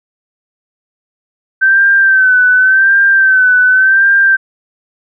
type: tone with vibrato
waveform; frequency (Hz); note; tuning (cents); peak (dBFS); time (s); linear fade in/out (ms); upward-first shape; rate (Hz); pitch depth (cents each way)
sine; 1543; G6; -28; -5; 1.61-4.37; 20; sine; 0.89; 55
effects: none